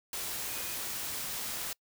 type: tone in noise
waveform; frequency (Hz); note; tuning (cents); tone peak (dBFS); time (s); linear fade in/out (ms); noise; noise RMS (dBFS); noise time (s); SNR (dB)
sine; 2489; D#7; 0; -48; 0.48-0.74; 2; white; -37; 0.13-1.73; -14
effects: noise-tail reverb RT60 0.1 s tail -26 dB re dry